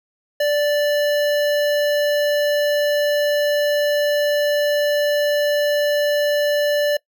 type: tone with notch filter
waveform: square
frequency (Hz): 586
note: D5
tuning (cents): -4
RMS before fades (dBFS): -18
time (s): 0.4-6.97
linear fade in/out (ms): 5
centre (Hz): 8200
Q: 1.1
effects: noise-tail reverb RT60 0.1 s tail -23 dB re dry